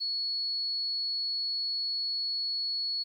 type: tone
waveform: sine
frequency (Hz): 4380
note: C#8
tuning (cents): -22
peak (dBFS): -29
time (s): 0-3.04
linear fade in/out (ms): 20
effects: 11-bit